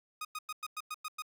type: tone bursts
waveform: sawtooth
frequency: 1244.5 Hz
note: D#6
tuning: in tune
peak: -33 dBFS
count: 8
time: 0.21-1.222 s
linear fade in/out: 5 ms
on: 39 ms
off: 100 ms
effects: none